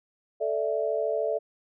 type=chord; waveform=sine; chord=A suspended fourth; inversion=none; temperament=just; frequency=440 / 586.7 / 660 Hz; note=A4 / D5 / E5; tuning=0 / -2 / +2 cents; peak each=-29 dBFS; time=0.4-1.39 s; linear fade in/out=20 ms; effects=none